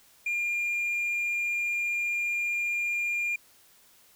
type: tone with hard clipping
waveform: sine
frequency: 2405 Hz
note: D7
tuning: 41 cents sharp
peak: -27 dBFS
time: 0.26-3.36 s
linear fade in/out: 5 ms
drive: 2 dB
effects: white hiss -59 dBFS RMS until 4.15 s